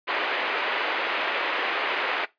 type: band-pass noise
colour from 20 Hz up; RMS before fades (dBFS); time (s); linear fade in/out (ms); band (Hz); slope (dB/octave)
white; -27; 0.07-2.26; 20; 360 to 2700; 24
effects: noise-tail reverb RT60 0.2 s tail -20 dB re dry + resampled to 11025 Hz